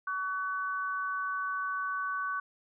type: tone pair together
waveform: sine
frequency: 1133.7 / 1500 Hz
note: C#6 / F#6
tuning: +39 / +23 cents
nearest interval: perfect fourth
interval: 484 cents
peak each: -33 / -34 dBFS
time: 0.07-2.4 s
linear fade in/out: 5 ms
effects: none